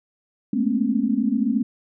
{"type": "tone cluster", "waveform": "sine", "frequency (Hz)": [211.4, 224.9, 246.2, 274], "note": ["G#3", "A3", "B3", "C#4"], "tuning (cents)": [31, 38, -5, -20], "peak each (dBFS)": -24, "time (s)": [0.53, 1.63], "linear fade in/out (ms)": 5, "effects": []}